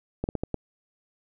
slowing click train, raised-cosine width 2 ms, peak -14 dBFS, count 5, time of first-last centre 0.24-0.543 s, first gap 49 ms, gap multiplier 1.3, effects none

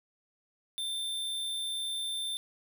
square tone, 3569 Hz, A7, 24 cents sharp, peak -33 dBFS, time 0.78-2.37 s, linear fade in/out 0 ms, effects 10-bit

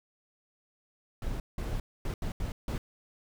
brown noise bursts at uneven times, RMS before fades -33 dBFS, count 6, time 1.22-1.4 / 1.58-1.8 / 2.05-2.14 / 2.22-2.32 / 2.4-2.52 / 2.68-2.78 s, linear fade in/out 2 ms, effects none

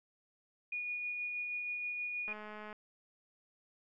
sine tone with tremolo, 2451 Hz, D#7, 27 cents flat, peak -35 dBFS, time 0.72-2.33 s, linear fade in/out 5 ms, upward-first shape sine, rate 6.3 Hz, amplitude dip 25%
click train, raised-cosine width 0.5 ms, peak -33 dBFS, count 96, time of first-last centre 2.28-2.728 s, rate 212 Hz
effects none

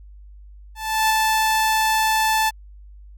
sawtooth tone with ADSR envelope, 877 Hz, A5, 6 cents flat, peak -11 dBFS, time 0.75-2.51 s, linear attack 350 ms, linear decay 7 ms, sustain -2 dB, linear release 27 ms, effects added 50 Hz sine -40 dBFS peak until 3.17 s

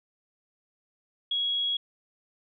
sine tone, 3322 Hz, G#7, in tune, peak -25 dBFS, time 1.31-1.77 s, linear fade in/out 5 ms, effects none

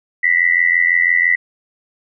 sine tone with amplitude modulation, 1975.5 Hz, B6, in tune, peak -7 dBFS, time 0.23-1.36 s, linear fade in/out 10 ms, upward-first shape sine, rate 86 Hz, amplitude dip 90%, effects none

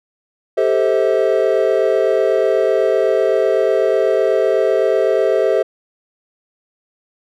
triangle chord, A minor seventh, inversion third, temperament equal with one note detuned, 392 / 440 / 523.3 / 643.5 Hz, G4 / A4 / C5 / E5, 0 / 0 / 0 / -42 cents, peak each -16 dBFS, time 0.57-5.63 s, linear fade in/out 10 ms, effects none

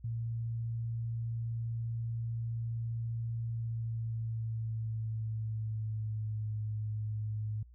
sine tone with pitch glide, 115.1 to 107.39 Hz, A#2 to A2, -22 to -42 cents, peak -33 dBFS, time 0.04-7.63 s, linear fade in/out 5 ms, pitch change -120 cents, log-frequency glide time 3.44-6.54 s, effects added 60 Hz sine -53 dBFS peak until 7.74 s

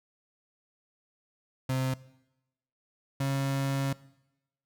35% pulse tone pair in turn, 130.81 / 136.9 Hz, C3 / C#3, 0 / -21 cents, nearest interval minor second, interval 79 cents, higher second, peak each -25 dBFS, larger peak neither, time 1.69-1.94 / 3.2-3.93 s, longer second, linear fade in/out 5 ms, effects noise-tail reverb RT60 0.9 s tail -20 dB re dry

